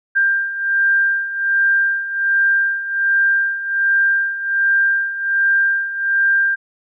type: beating tone pair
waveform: sine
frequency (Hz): 1589 / 1590.3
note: G6 / G6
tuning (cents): +23 / +24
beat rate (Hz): 1.3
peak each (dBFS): -20 / -15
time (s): 0.15-6.56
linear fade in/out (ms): 20
effects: none